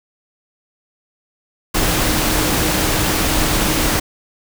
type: tone in noise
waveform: sine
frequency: 310 Hz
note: D#4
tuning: 6 cents flat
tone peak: -25 dBFS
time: 1.74-4 s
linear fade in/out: 10 ms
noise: pink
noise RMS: -17 dBFS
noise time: 1.74-4 s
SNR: -11 dB
effects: none